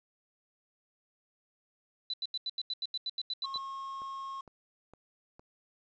sine tone bursts, 3987 Hz, B7, 16 cents sharp, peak -32 dBFS, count 13, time 2.1-3.576 s, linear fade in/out 2 ms, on 36 ms, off 84 ms
triangle tone, 1083 Hz, C#6, 41 cents flat, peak -36 dBFS, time 3.44-4.41 s, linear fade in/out 5 ms
click train, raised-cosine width 1 ms, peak -38 dBFS, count 5, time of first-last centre 3.56-5.395 s, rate 2.18 Hz
effects resampled to 16000 Hz + 10-bit

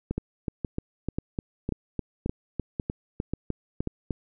two click trains, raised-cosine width 3 ms, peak -15 / -15 dBFS, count 14 / 8, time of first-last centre 0.18-4.107 / 0.11-3.873 s, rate 3.31 / 1.86 Hz, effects none

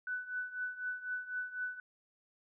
sine tone with tremolo, 1494 Hz, F#6, 16 cents sharp, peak -33 dBFS, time 0.07-1.8 s, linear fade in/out 2 ms, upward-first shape triangle, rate 4 Hz, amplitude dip 85%, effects none

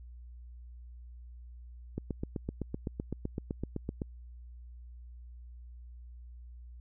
click train, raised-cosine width 3 ms, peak -21 dBFS, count 17, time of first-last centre 1.98-4.018 s, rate 7.85 Hz, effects added 60 Hz sine -46 dBFS peak until 6.8 s

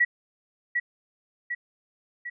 sine tone with echo, 1932 Hz, B6, 39 cents flat, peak -17 dBFS, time 0-0.05 s, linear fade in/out 10 ms, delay 750 ms, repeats 3, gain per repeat -5 dB, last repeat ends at 2.3 s, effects none

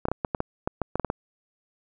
clicks, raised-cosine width 1 ms, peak -11 dBFS, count 12, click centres 0.054 / 0.085 / 0.116 / 0.248 / 0.348 / 0.404 / 0.675 / 0.817 / 0.956 / 0.997 / 1.047 / 1.101 s, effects none

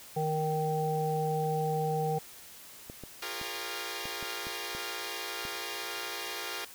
harmonic tone, 155.56 Hz, D#3, in tune, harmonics 1 / 3 / 5, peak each -32 / -32 / -32 dBFS, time 0.16-2.19 s, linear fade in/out 10 ms
clicks, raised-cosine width 2 ms, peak -29 dBFS, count 8, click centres 2.899 / 3.037 / 3.414 / 4.055 / 4.227 / 4.469 / 4.75 / 5.452 s
5% pulse chord, Bb minor seventh, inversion second, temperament equal with one note detuned, 349.2 / 405.4 / 466.2 / 554.4 Hz, F4 / Ab4 / Bb4 / Db5, 0 / -42 / 0 / 0 cents, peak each -30 / -29 / -29 / -33 dBFS, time 3.22-6.65 s, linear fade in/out 5 ms
effects white hiss -50 dBFS RMS until 6.74 s

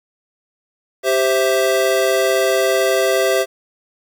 square chord, C major, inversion second, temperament equal, 392 / 523.3 / 659.3 Hz, G4 / C5 / E5, 0 / 0 / 0 cents, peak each -19 dBFS, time 1.03-3.46 s, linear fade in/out 50 ms, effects 8-bit

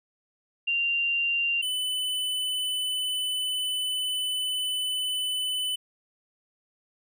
sine / square tone pair in turn, 2778 / 3006 Hz, F7 / F#7, -10 / +27 cents, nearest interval minor second, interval 137 cents, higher second, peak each -23 / -27 dBFS, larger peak first, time 0.67-1.62 / 1.62-5.76 s, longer second, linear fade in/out 10 ms, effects none

